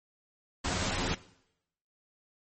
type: noise with comb filter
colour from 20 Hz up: pink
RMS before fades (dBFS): -31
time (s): 0.64-1.15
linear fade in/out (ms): 10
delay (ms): 11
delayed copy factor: +0.75
effects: noise-tail reverb RT60 0.8 s tail -19 dB re dry + MP3 32 kbps